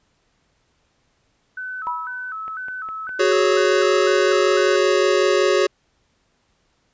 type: tone with vibrato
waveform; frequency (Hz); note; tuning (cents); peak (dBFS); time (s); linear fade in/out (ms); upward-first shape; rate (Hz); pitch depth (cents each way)
sine; 1400; F6; +4; -27; 1.57-4.76; 5; square; 2; 130
type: tone with exponential decay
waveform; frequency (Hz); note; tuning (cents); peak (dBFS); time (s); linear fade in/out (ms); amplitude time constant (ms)
sine; 977; B5; -19; -20; 1.87-2.38; 0; 110
type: click train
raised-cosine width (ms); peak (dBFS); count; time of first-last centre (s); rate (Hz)
0.5; -25; 4; 2.48-3.092; 4.9
type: chord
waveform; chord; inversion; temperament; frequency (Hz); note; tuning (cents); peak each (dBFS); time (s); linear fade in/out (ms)
square; F# suspended second; none; equal; 370 / 415.3 / 554.4; F#4 / G#4 / C#5; 0 / 0 / 0; -19 / -20 / -21; 3.19-5.67; 10
effects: pink hiss -65 dBFS RMS until 6.93 s + resampled to 16000 Hz